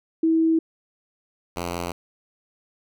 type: tone pair in turn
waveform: sine / 5% pulse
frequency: 324.2 / 86.84 Hz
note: E4 / F2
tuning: -29 / -9 cents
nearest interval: octave + major seventh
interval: 2280 cents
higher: first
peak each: -16 dBFS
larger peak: neither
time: 0.23-0.59 / 1.56-1.92 s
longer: neither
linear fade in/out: 5 ms
effects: none